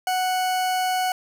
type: tone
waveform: 40% pulse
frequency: 740 Hz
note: F#5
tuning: in tune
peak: -20 dBFS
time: 0.07-1.12 s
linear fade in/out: 2 ms
effects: none